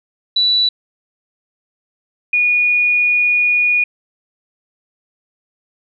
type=tone pair in turn; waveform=sine; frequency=3951 / 2451 Hz; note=B7 / D#7; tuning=0 / -27 cents; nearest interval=minor sixth; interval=827 cents; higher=first; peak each=-11 dBFS; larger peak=neither; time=0.36-0.69 / 2.33-3.84 s; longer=second; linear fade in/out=5 ms; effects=none